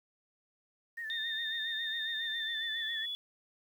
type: tone with vibrato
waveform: sine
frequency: 1808 Hz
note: A6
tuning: 47 cents sharp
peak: -37 dBFS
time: 0.97-3.06 s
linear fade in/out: 10 ms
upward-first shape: sine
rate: 7.3 Hz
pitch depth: 64 cents each way
type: tone with pitch glide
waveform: sine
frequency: 3643 to 3419 Hz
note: A#7 to G#7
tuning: -41 to +50 cents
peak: -35 dBFS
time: 1.1-3.15 s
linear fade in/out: 0 ms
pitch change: -109 cents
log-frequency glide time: 2.13-3.01 s
effects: 10-bit